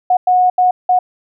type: tone bursts at uneven times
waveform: sine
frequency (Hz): 730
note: F#5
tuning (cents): -24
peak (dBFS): -8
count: 4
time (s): 0.1-0.17 / 0.27-0.5 / 0.58-0.71 / 0.89-0.99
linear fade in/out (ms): 5
effects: none